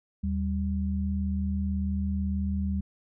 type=tone pair together; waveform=sine; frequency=77.78 / 195.99 Hz; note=D#2 / G3; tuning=0 / 0 cents; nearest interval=octave + major third; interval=1600 cents; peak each=-28 / -29 dBFS; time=0.23-2.81 s; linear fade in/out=10 ms; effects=none